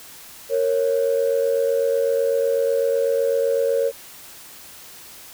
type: tone pair together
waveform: sine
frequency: 462 / 550 Hz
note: A#4 / C#5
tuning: -16 / -14 cents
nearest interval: minor third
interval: 302 cents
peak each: -19 dBFS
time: 0.49-3.92 s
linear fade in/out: 50 ms
effects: tanh soft clip ceiling -11 dBFS + white hiss -42 dBFS RMS until 5.33 s